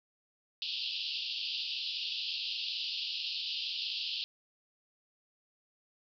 pink band-pass noise, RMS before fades -37 dBFS, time 0.62-4.24 s, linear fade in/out 0 ms, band 2700 to 5000 Hz, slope 96 dB/octave, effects none

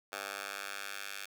10% pulse tone with high-pass filter sweep, 99.6 Hz, G2, 28 cents sharp, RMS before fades -42 dBFS, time 0.12-1.26 s, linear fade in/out 10 ms, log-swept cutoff 920 to 2000 Hz, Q 1.1, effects none

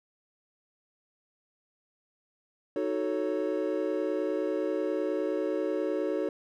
triangle chord, D# half-diminished seventh, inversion none, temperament equal, 311.1 / 370 / 440 / 554.4 Hz, D#4 / F#4 / A4 / C#5, 0 / 0 / 0 / 0 cents, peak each -31 dBFS, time 2.76-6.29 s, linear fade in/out 2 ms, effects none

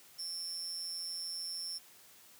35% pulse tone with amplitude modulation, 5400 Hz, E8, 41 cents sharp, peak -33 dBFS, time 0.18-1.79 s, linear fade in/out 20 ms, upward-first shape sine, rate 173 Hz, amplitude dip 60%, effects white hiss -59 dBFS RMS until 2.39 s + high-pass 80 Hz 12 dB/octave

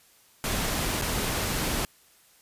pink noise with dropouts, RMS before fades -28 dBFS, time 0.44-1.85 s, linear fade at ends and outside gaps 1 ms, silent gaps 1.015-1.021 s, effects white hiss -59 dBFS RMS until 2.41 s + resampled to 32000 Hz

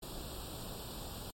pink noise with comb filter, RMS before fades -44 dBFS, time 0.02-1.31 s, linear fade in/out 10 ms, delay 0.24 ms, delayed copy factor +0.85, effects MP3 64 kbps

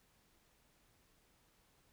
silence, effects pink hiss -72 dBFS RMS until 1.92 s

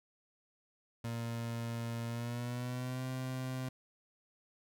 30% pulse tone with pitch glide, 116.54 to 129.31 Hz, A#2 to C3, 0 to -20 cents, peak -34 dBFS, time 1.04-3.69 s, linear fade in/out 5 ms, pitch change +180 cents, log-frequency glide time 2.07-3.06 s, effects none

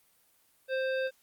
harmonic tone, 525 Hz, C5, 6 cents sharp, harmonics 1 / 3 / 5 / 7 / 9, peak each -29 / -36 / -43 / -46 / -52 dBFS, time 0.68-1.11 s, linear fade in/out 50 ms, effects white hiss -67 dBFS RMS until 1.22 s + Opus 32 kbps

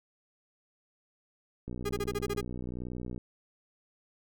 click train, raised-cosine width 3 ms, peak -26 dBFS, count 93, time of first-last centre 1.68-3.178 s, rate 61.4 Hz
45% pulse tone bursts, 408.8 Hz, G#4, 27 cents flat, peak -30 dBFS, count 8, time 1.85-2.412 s, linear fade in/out 10 ms, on 44 ms, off 30 ms
effects none

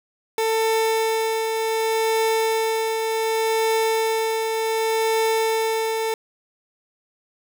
30% pulse tone with tremolo, 445.8 Hz, A4, 23 cents sharp, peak -15 dBFS, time 0.38-6.14 s, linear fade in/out 2 ms, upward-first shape triangle, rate 0.67 Hz, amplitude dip 40%, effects none

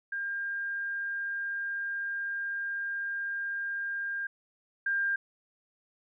sine tone pair in turn, 1604 / 1598.4 Hz, G6 / G6, +39 / +33 cents, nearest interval unison, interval 6 cents, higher first, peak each -31 / -26 dBFS, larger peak second, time 0.12-4.27 / 4.86-5.16 s, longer first, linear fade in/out 5 ms, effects none

